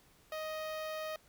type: tone with notch filter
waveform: sawtooth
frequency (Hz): 625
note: D#5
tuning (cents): +8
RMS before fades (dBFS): -40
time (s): 0.32-1.16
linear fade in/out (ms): 2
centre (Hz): 8000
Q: 1.1
effects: pink hiss -65 dBFS RMS until 1.28 s